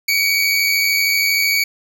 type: tone pair together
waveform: 25% pulse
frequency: 2256 / 2349 Hz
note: C#7 / D7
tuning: +30 / 0 cents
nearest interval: minor second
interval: 70 cents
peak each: -11 / -18 dBFS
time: 0.08-1.64 s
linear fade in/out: 5 ms
effects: 8-bit